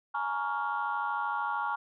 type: chord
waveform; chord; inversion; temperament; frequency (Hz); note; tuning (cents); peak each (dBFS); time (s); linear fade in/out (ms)
sine; Bb minor seventh; third; just; 839.1 / 932.3 / 1118.8 / 1398.5; Ab5 / Bb5 / Db6 / F6; +18 / 0 / +16 / +2; -34; 0.14-1.76; 10
effects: tanh soft clip ceiling -21 dBFS